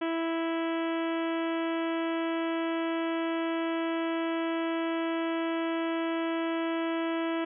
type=harmonic tone; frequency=329.6 Hz; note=E4; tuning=in tune; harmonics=1 / 2 / 3 / 4 / 5 / 6 / 7 / 8 / 9 / 10; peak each=-29 / -35 / -39 / -41 / -43 / -45 / -46 / -47 / -48 / -49 dBFS; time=0.01-7.45 s; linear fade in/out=10 ms; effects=none